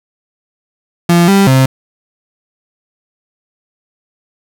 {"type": "tone with pitch steps", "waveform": "35% pulse", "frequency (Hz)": [171.9, 197, 132], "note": ["F3", "G3", "C3"], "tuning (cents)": [-27, 9, 16], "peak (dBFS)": -4, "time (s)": [1.09, 1.66], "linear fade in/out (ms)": 5, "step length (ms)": 190, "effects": []}